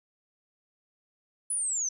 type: linear sweep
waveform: sine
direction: down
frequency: 10110 to 5920 Hz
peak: -27 dBFS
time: 1.5-1.89 s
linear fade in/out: 5 ms
effects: none